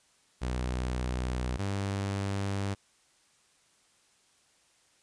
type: tone pair in turn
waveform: sawtooth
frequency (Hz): 62.3 / 98.9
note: B1 / G2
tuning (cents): +16 / +16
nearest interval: minor sixth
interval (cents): 800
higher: second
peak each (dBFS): -26 / -26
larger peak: neither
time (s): 0.41-1.58 / 1.58-2.75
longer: neither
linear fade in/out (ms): 20
effects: white hiss -66 dBFS RMS until 5.02 s + resampled to 22050 Hz